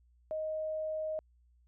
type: tone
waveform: sine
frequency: 625 Hz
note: D#5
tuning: 8 cents sharp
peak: -33 dBFS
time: 0.31-1.19 s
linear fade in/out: 0 ms
effects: added 60 Hz sine -63 dBFS peak until 1.67 s